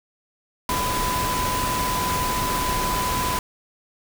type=tone in noise; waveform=sine; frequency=1000 Hz; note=B5; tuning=21 cents sharp; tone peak=-24 dBFS; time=0.69-3.39 s; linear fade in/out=2 ms; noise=pink; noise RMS=-26 dBFS; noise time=0.69-3.39 s; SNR=-1 dB; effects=none